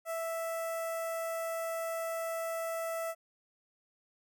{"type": "tone with notch filter", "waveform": "sawtooth", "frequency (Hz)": 659.3, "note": "E5", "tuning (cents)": 0, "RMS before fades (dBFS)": -36, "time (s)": [0.05, 3.15], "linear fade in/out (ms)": 50, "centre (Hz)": 3900, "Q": 0.63, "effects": []}